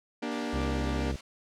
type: chord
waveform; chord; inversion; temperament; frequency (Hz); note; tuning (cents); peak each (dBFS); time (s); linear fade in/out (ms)
sawtooth; G minor; first; equal with one note detuned; 235.7 / 293.7 / 392; Bb3 / D4 / G4; +19 / 0 / 0; -30 / -31 / -36; 0.22-1.12; 10
type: noise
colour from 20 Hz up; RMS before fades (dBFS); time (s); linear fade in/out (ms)
white; -44; 0.31-1.21; 5
type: harmonic tone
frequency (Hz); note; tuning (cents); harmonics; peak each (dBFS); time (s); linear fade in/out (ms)
67; C2; +42; 1 / 2 / 3 / 4 / 5 / 6 / 7 / 8 / 9; -31 / -37 / -41 / -43 / -45 / -47 / -48 / -49 / -50; 0.53-1.16; 5
effects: low-pass 5000 Hz 12 dB/octave